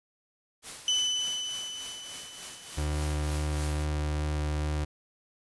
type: noise with tremolo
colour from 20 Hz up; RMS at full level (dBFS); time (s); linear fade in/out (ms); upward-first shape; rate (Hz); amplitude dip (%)
white; -40; 0.62-3.87; 50; triangle; 3.4; 60
type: tone with exponential decay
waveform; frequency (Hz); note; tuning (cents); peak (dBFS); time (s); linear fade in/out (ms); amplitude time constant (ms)
35% pulse; 3006; F#7; +27; -21; 0.88-3.41; 1; 550
type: tone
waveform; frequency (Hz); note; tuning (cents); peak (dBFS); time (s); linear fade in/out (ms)
35% pulse; 75.2; D2; +42; -26; 2.77-4.85; 10
effects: resampled to 24000 Hz